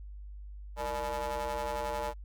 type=ring-modulated tone; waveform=30% pulse; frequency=130.81 Hz; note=C3; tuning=in tune; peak=-27 dBFS; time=0.76-2.14 s; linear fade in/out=50 ms; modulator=725 Hz; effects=added 50 Hz sine -42 dBFS peak until 2.24 s